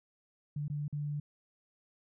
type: tone with dropouts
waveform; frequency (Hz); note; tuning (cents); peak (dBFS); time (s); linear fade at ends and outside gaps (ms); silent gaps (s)
sine; 146.83; D3; 0; -33; 0.56-1.2; 5; 0.681-0.699 / 0.881-0.926
effects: none